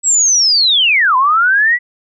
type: linear two-way sweep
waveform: sine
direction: down then up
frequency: 7850 to 991 to 1985 Hz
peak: -8 dBFS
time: 0.03-1.79 s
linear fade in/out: 50 ms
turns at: 1.16 s
effects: none